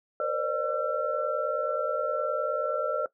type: tone cluster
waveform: sine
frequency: 473.4 / 523 / 543 / 602 / 1349 Hz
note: A#4 / C5 / C#5 / D5 / E6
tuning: +27 / -1 / -36 / +43 / +40 cents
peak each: -35 / -34 / -34 / -30 / -31 dBFS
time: 0.2-3.06 s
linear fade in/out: 2 ms
effects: noise-tail reverb RT60 0.1 s tail -18 dB re dry